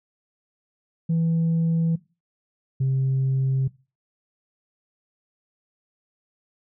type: tone pair in turn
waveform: sine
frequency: 164.81 / 133.13 Hz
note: E3 / C3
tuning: 0 / +30 cents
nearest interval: major third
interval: 370 cents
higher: first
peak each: -17 dBFS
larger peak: neither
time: 1.09-1.96 / 2.8-3.68 s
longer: second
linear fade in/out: 10 ms
effects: noise-tail reverb RT60 0.3 s tail -20 dB re dry + tanh soft clip ceiling -17 dBFS